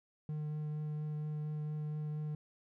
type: tone with vibrato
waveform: triangle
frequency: 151.6 Hz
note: D#3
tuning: 45 cents flat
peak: -34 dBFS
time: 0.29-2.35 s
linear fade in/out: 2 ms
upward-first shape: triangle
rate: 4.3 Hz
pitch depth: 11 cents each way
effects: none